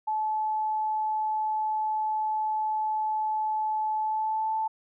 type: tone with pitch glide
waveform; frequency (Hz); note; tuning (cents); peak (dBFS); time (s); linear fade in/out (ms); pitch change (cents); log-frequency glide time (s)
sine; 864 to 878.1; A5 to A5; -32 to -4; -25; 0.07-4.68; 10; +28; 3.97-4.55
effects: none